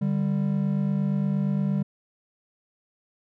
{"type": "tone pair together", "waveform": "triangle", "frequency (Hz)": [148.2, 196.8], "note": ["D3", "G3"], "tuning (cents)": [16, 7], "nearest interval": "perfect fourth", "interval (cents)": 491, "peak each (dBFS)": [-24, -22], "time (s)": [0.01, 1.83], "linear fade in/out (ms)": 10, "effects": []}